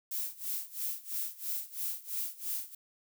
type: noise with tremolo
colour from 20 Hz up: violet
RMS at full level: -34 dBFS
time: 0.11-2.75 s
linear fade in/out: 5 ms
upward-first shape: sine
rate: 3 Hz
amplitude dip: 90%
effects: none